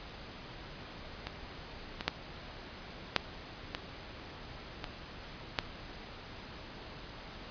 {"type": "clicks", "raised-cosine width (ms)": 0.2, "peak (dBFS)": [-19, -18, -9, -6, -16, -19, -10], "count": 7, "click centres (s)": [1.27, 2.009, 2.08, 3.163, 3.749, 4.842, 5.588], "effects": ["pink hiss -47 dBFS RMS until 7.5 s", "resampled to 11025 Hz"]}